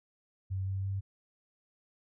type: tone with pitch steps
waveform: sine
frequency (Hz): 95.3 / 96.41 / 97.53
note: G2 / G2 / G2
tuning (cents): -48 / -28 / -8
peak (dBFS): -31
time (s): 0.5-1.01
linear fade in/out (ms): 20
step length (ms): 170
effects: none